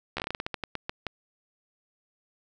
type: slowing click train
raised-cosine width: 0.3 ms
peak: -15 dBFS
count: 15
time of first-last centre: 0.17-1.067 s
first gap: 13 ms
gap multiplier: 1.22
effects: none